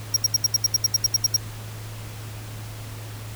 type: tone bursts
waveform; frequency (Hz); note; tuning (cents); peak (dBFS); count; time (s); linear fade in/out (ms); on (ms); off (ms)
45% pulse; 5600; F8; +4; -15; 13; 0.14-1.365; 5; 25; 75
effects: added 108 Hz sine -34 dBFS peak until 3.35 s + pink hiss -41 dBFS RMS until 3.35 s